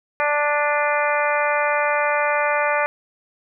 harmonic tone with a mistuned harmonic, 293.7 Hz, D4, in tune, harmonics 2 / 3 / 4 / 5 / 6 / 7 / 8, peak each -22 / -24 / -25 / -26 / -27 / -27 / -28 dBFS, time 0.2-2.86 s, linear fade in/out 0 ms, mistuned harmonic 8, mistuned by +41 cents, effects none

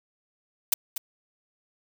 blue noise with echo, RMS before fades -20 dBFS, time 0.72-0.74 s, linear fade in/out 5 ms, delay 240 ms, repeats 1, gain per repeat -10 dB, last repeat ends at 0.98 s, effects none

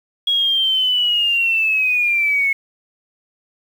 sine linear sweep, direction down, 3322 to 2180 Hz, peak -14 dBFS, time 0.27-2.53 s, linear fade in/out 5 ms, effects 7-bit

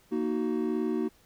triangle chord, D# minor, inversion second, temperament just, 233.3 / 311.1 / 373.4 Hz, A#3 / D#4 / F#4, +2 / 0 / +16 cents, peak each -29 dBFS, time 0.11-1.09 s, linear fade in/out 20 ms, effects pink hiss -62 dBFS RMS until 1.25 s

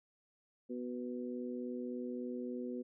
harmonic tone, 123.47 Hz, B2, in tune, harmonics 2 / 3 / 4, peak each -40 / -44 / -46 dBFS, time 0.69-2.83 s, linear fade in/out 20 ms, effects none

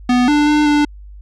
square tone with pitch steps, 247.4 / 295.5 / 299.1 / 294.7 Hz, B3 / D4 / D4 / D4, +3 / +11 / +32 / +6 cents, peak -11 dBFS, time 0.09-0.85 s, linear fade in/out 5 ms, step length 190 ms, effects added 50 Hz sine -33 dBFS peak until 1.21 s + low-pass 5000 Hz 12 dB/octave

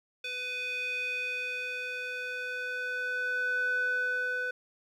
square tone with band-pass filter sweep, 499.5 Hz, B4, 20 cents sharp, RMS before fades -33 dBFS, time 0.24-4.51 s, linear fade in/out 5 ms, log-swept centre 2900 to 1300 Hz, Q 4.9, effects 11-bit

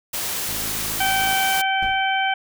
white noise, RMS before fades -26 dBFS, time 0.13-1.62 s, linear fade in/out 10 ms
click train, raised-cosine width 3 ms, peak -25 dBFS, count 46, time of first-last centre 0.49-1.33 s, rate 53.6 Hz
harmonic tone, 772 Hz, G5, 27 cents flat, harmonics 1 / 2 / 3 / 4, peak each -21 / -24 / -26 / -27 dBFS, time 1-2.34 s, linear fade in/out 5 ms
brown noise with exponential decay, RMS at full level -28 dBFS, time 1.82-2.11 s, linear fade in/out 5 ms, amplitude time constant 61 ms
effects none

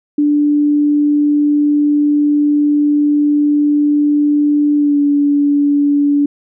sine tone with pitch glide, 293.7 to 287.7 Hz, D4 to D4, 0 to -36 cents, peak -9 dBFS, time 0.18-6.26 s, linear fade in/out 5 ms, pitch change -36 cents, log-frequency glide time 4.76-4.98 s, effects none

